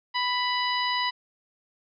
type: harmonic tone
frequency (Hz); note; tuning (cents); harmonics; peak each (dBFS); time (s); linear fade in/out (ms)
990; B5; +4; 1 / 2 / 3 / 4 / 5; -27 / -30 / -32 / -33 / -34; 0.14-1.11; 20
effects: none